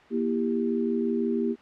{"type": "chord", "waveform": "sine", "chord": "E diminished", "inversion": "second", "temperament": "just", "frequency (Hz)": [237.3, 329.6, 395.6], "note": ["Bb3", "E4", "G4"], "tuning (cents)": [31, 0, 16], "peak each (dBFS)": [-26, -31, -28], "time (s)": [0.1, 1.56], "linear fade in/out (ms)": 50, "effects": ["white hiss -52 dBFS RMS until 1.61 s", "low-pass 2000 Hz 12 dB/octave"]}